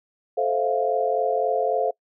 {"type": "chord", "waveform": "sine", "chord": "F major seventh", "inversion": "first", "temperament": "just", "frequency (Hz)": [436.5, 523.8, 654.8, 698.5], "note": ["A4", "C5", "E5", "F5"], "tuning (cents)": [-14, 2, -12, 0], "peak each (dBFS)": [-25, -25, -29, -24], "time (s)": [0.37, 1.91], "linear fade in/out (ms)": 10, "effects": ["noise-tail reverb RT60 0.1 s tail -24 dB re dry"]}